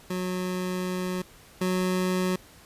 25% pulse tone pair in turn, 182.8 / 183.86 Hz, F#3 / F#3, -21 / -11 cents, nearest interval unison, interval 10 cents, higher second, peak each -24 / -20 dBFS, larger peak second, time 0.1-1.22 / 1.61-2.36 s, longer first, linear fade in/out 5 ms, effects pink hiss -52 dBFS RMS until 2.65 s + resampled to 32000 Hz

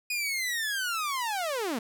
sawtooth linear sweep, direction down, 2489 to 207.8 Hz, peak -25 dBFS, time 0.1-1.79 s, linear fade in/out 5 ms, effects none

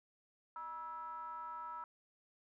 triangle ring-modulated tone, 175.5 Hz, F3, 9 cents sharp, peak -38 dBFS, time 0.56-1.84 s, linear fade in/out 2 ms, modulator 1140 Hz, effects none

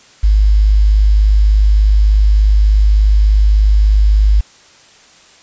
sine tone with quantisation, 51.7 Hz, G#1, 7 cents flat, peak -6 dBFS, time 0.23-4.41 s, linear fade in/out 10 ms, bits 6, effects white hiss -44 dBFS RMS until 5.42 s + resampled to 16000 Hz

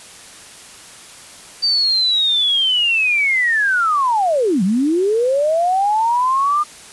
sine linear two-way sweep, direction down then up, 4656 to 174.61 to 1218 Hz, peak -13 dBFS, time 1.62-6.64 s, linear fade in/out 20 ms, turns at 4.63 s, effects white hiss -39 dBFS RMS until 6.92 s + resampled to 24000 Hz

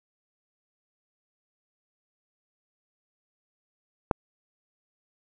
click, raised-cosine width 1 ms, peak -7 dBFS, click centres 4.112 s, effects none

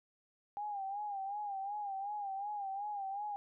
sine tone with vibrato, 805 Hz, G5, 46 cents sharp, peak -37 dBFS, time 0.57-3.36 s, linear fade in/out 0 ms, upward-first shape sine, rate 2.7 Hz, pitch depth 75 cents each way, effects none

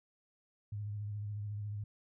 sine tone with vibrato, 103.83 Hz, G#2, in tune, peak -37 dBFS, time 0.72-1.84 s, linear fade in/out 5 ms, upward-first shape sine, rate 14 Hz, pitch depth 37 cents each way, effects none

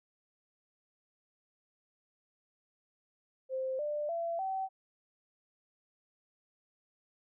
sine tone with pitch steps, 523.3 / 594.2 / 674.7 / 766.2 Hz, C5 / D5 / E5 / G5, 0 / +20 / +40 / -40 cents, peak -32 dBFS, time 3.49-4.69 s, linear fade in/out 50 ms, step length 300 ms, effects none

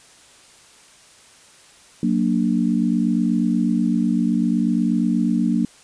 sine chord, Gb augmented, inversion none, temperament equal, 185 / 233.1 / 293.7 Hz, Gb3 / Bb3 / D4, 0 / 0 / 0 cents, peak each -21 / -19 / -23 dBFS, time 2.03-5.65 s, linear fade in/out 2 ms, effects white hiss -49 dBFS RMS until 5.83 s + resampled to 22050 Hz

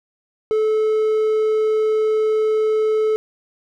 triangle tone, 433.9 Hz, A4, 24 cents flat, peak -13 dBFS, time 0.51-3.16 s, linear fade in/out 0 ms, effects none

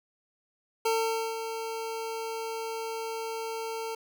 25% pulse tone with ADSR envelope, 450 Hz, A4, 39 cents sharp, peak -20 dBFS, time 0.85-3.95 s, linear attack 8 ms, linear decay 490 ms, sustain -9 dB, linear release 5 ms, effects none

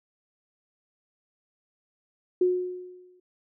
sine tone with exponential decay, 362.8 Hz, F#4, 34 cents flat, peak -17 dBFS, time 2.41-3.2 s, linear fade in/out 5 ms, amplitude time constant 170 ms, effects none

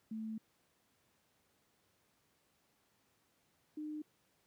sine tone pair in turn, 220 / 303.9 Hz, A3 / D#4, 0 / -41 cents, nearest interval tritone, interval 559 cents, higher second, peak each -39 / -40 dBFS, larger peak first, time 0.11-0.38 / 3.77-4.02 s, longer first, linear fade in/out 5 ms, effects pink hiss -75 dBFS RMS until 4.46 s + high-pass 100 Hz 12 dB/octave

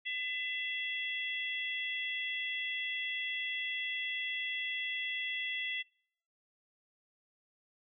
harmonic tone, 671 Hz, E5, 31 cents sharp, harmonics 3 / 4 / 5, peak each -37 / -40 / -40 dBFS, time 0.05-5.83 s, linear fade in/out 20 ms, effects noise-tail reverb RT60 0.6 s tail -25 dB re dry

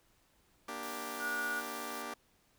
10% pulse chord, G minor, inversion first, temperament just, 235.2 / 294 / 392 Hz, Bb3 / D4 / G4, +16 / +2 / 0 cents, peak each -37 dBFS, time 0.68-2.14 s, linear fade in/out 5 ms
white high-pass noise, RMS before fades -49 dBFS, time 0.83-2.02 s, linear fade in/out 0 ms, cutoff 2800 Hz, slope 48 dB/octave
sine tone, 1454 Hz, F#6, 31 cents flat, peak -34 dBFS, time 1.19-1.63 s, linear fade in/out 50 ms
effects pink hiss -70 dBFS RMS until 2.58 s

